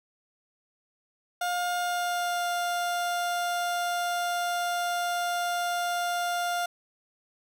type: tone with pitch glide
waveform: 30% pulse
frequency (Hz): 710 to 701.8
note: F5 to F5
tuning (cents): +28 to +8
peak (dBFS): -24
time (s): 1.41-6.66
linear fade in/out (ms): 5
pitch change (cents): -20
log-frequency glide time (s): 1.77-2.47
effects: none